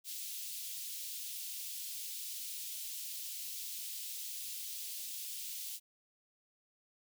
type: high-pass noise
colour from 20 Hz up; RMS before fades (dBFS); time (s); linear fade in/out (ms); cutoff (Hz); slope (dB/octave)
white; -43; 0.04-5.8; 50; 2900; 24
effects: none